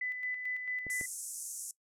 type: tone with tremolo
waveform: sine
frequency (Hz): 2001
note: B6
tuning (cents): +22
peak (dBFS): -33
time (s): 0.01-1.06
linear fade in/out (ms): 5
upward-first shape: square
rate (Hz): 4.5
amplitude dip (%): 45
type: clicks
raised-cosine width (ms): 2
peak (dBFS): -32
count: 2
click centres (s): 0.867 / 1.012
type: band-pass noise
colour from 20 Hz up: white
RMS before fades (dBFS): -42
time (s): 0.9-1.71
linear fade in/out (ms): 2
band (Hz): 6200 to 11000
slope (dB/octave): 48
effects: noise-tail reverb RT60 0.1 s tail -20 dB re dry